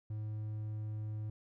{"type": "tone", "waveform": "triangle", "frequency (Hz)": 107.3, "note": "A2", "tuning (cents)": -43, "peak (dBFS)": -35, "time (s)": [0.1, 1.3], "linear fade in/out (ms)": 5, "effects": []}